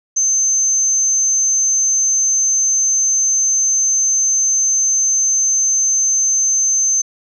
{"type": "tone", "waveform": "sine", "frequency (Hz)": 6240, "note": "G8", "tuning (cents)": -9, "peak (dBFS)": -12, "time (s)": [0.16, 7.02], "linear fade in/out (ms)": 10, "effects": []}